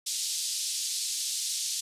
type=band-pass noise; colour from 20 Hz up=pink; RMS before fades=-32 dBFS; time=0.06-1.81 s; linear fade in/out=10 ms; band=4000 to 9800 Hz; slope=24 dB/octave; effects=resampled to 32000 Hz